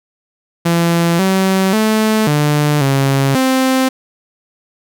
sawtooth tone with pitch steps, 169.4 / 190.5 / 217.6 / 148.3 / 136.8 / 261.4 Hz, E3 / G3 / A3 / D3 / C#3 / C4, +48 / -49 / -19 / +17 / -23 / -1 cents, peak -7 dBFS, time 0.65-3.89 s, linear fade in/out 10 ms, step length 540 ms, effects none

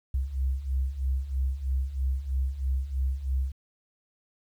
sine beating tone pair, 64.1 / 67.2 Hz, C2 / C2, -35 / +47 cents, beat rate 3.1 Hz, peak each -31 / -27 dBFS, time 0.14-3.52 s, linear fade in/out 5 ms, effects 10-bit

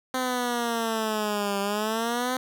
10% pulse exponential two-way sweep, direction down then up, 258.6 to 197.9 to 258.6 Hz, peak -17 dBFS, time 0.14-2.37 s, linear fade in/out 2 ms, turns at 1.6 s, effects none

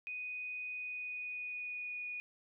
sine tone with pitch glide, 2489 to 2462 Hz, D#7 to D#7, 0 to -19 cents, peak -39 dBFS, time 0.07-2.2 s, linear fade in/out 0 ms, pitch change -19 cents, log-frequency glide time 0.72-2.06 s, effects none

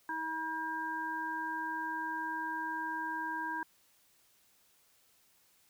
harmonic tone, 320 Hz, D#4, 49 cents sharp, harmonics 1 / 3 / 5, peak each -44 / -37 / -38 dBFS, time 0.09-3.63 s, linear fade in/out 2 ms, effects white hiss -68 dBFS RMS until 5.69 s

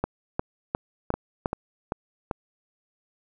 two click trains, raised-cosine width 1 ms, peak -10 / -13 dBFS, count 5 / 4, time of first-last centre 0.04-1.458 / 1.14-2.312 s, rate 2.82 / 2.56 Hz, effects none

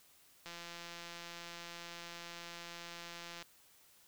click train, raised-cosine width 0.2 ms, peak -30 dBFS, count 508, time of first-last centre 0.46-3.425 s, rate 171 Hz, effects white hiss -65 dBFS RMS until 4.07 s

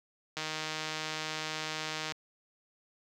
click train, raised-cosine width 0.2 ms, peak -18 dBFS, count 274, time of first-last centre 0.37-2.12 s, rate 156 Hz, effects high-pass 60 Hz 12 dB/octave + 10-bit

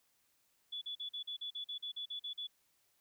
sine tone bursts, 3434 Hz, A7, 43 cents flat, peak -39 dBFS, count 13, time 0.72-2.472 s, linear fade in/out 10 ms, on 96 ms, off 42 ms, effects white hiss -75 dBFS RMS until 3 s

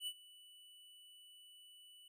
square tone with ADSR envelope, 2968 Hz, F#7, 5 cents sharp, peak -39 dBFS, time 0-2.08 s, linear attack 70 ms, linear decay 60 ms, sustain -20 dB, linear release 3 ms, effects none

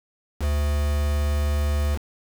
triangle tone with quantisation, 73.42 Hz, D2, in tune, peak -18 dBFS, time 0.39-1.99 s, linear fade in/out 50 ms, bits 5, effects none

